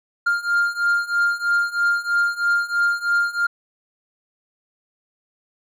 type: beating tone pair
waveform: triangle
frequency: 1400 / 1403.1 Hz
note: F6 / F6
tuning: +4 / +8 cents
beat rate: 3.1 Hz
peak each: -20 / -18 dBFS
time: 0.26-3.47 s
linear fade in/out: 10 ms
effects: none